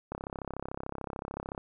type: click train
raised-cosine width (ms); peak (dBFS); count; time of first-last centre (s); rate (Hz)
1; -22; 50; 0.12-1.578; 33.6
effects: none